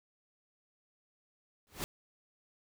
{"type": "noise with exponential growth", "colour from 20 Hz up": "pink", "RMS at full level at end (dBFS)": -33, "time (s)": [1.67, 1.84], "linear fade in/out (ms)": 0, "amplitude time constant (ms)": 35, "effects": []}